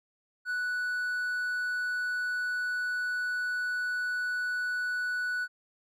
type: tone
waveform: triangle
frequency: 1480 Hz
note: F#6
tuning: in tune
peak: -27 dBFS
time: 0.45-5.48 s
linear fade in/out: 50 ms
effects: none